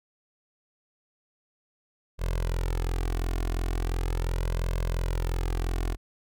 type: tone with flanger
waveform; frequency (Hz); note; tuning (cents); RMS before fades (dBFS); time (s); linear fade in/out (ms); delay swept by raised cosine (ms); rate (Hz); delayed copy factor
sawtooth; 42.88; F1; -31; -28; 2.18-5.97; 50; 1.9 to 2.78; 0.39; +0.75
effects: none